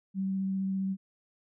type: tone with vibrato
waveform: sine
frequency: 192.1 Hz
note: G3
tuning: 35 cents flat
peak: -28 dBFS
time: 0.14-0.97 s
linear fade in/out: 50 ms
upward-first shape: sine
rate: 15 Hz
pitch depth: 10 cents each way
effects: none